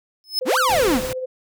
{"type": "tone with exponential growth", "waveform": "45% pulse", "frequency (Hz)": 5200, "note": "E8", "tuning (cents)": -24, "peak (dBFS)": -15, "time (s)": [0.24, 0.39], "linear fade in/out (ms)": 0, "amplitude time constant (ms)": 31}
{"type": "tone with tremolo", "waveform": "sine", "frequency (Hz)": 513, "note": "C5", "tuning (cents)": -34, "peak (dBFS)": -22, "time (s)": [0.41, 1.26], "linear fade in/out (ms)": 10, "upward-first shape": "triangle", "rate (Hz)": 16, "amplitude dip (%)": 55}
{"type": "exponential two-way sweep", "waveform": "45% pulse", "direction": "up then down", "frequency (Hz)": [189.4, 1595, 200.4], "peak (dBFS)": -16, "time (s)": [0.45, 1.01], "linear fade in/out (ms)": 50, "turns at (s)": 0.58}
{"type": "noise", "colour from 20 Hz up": "pink", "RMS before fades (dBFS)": -29, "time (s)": [0.69, 1.13], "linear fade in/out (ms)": 2}
{"effects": []}